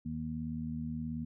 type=harmonic tone; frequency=78.7 Hz; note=D#2; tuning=20 cents sharp; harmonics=1 / 2 / 3; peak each=-44 / -40 / -37 dBFS; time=0.05-1.25 s; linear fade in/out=10 ms; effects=none